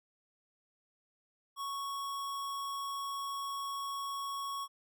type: tone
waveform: square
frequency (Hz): 1108.7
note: C#6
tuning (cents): 0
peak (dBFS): -37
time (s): 1.56-4.68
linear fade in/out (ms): 50
effects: none